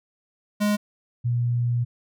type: tone pair in turn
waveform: square / sine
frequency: 207.7 / 120.33 Hz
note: G#3 / B2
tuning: 0 / -45 cents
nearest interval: major sixth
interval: 945 cents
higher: first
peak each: -20 dBFS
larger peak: neither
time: 0.6-0.77 / 1.24-1.85 s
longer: second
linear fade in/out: 20 ms
effects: none